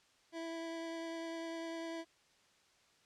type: tone with vibrato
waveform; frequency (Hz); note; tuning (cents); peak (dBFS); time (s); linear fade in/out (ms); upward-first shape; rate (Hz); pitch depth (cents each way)
25% pulse; 330; E4; +2; -37; 0.32-2.05; 50; triangle; 10; 13
effects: white hiss -69 dBFS RMS until 3.05 s + low-pass 6000 Hz 12 dB/octave